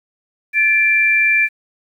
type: tone pair together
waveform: sine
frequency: 1735.9 / 2359 Hz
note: A6 / D7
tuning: -24 / +7 cents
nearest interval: perfect fourth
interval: 531 cents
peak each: -17 / -12 dBFS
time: 0.53-1.49 s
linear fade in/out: 50 ms
effects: 8-bit